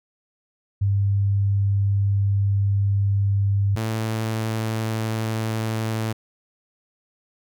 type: tone pair in turn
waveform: sine / sawtooth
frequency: 99.7 / 111.01 Hz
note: G2 / A2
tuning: +30 / +16 cents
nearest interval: major second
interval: 186 cents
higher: second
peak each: -17 / -19 dBFS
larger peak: first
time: 0.81-3.76 / 3.76-6.13 s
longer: first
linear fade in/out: 10 ms
effects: none